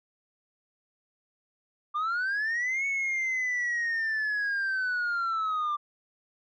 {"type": "linear two-way sweep", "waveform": "sine", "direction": "up then down", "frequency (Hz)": [1177, 2221, 1177], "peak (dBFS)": -24, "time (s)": [1.94, 5.77], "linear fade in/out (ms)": 20, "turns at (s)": 2.86, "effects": ["tanh soft clip ceiling -25 dBFS"]}